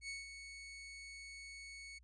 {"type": "tone with ADSR envelope", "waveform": "sawtooth", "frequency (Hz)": 2217, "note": "C#7", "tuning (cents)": 0, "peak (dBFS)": -38, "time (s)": [0.01, 1.99], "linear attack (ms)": 76, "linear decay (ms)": 170, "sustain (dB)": -8, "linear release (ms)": 13, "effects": ["added 60 Hz sine -62 dBFS peak until 2.03 s", "resampled to 22050 Hz"]}